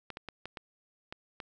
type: clicks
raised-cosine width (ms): 0.3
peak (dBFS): -24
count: 7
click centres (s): 0.103 / 0.171 / 0.287 / 0.456 / 0.572 / 1.125 / 1.402
effects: none